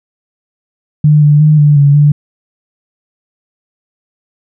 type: tone with pitch steps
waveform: sine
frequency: 150.4 / 147.7 / 152.8 / 147.5 / 142.4 / 146.9 Hz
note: D3 / D3 / D#3 / D3 / C#3 / D3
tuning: +42 / +10 / -31 / +8 / +47 / +1 cents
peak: -3 dBFS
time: 1.04-2.12 s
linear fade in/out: 5 ms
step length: 180 ms
effects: none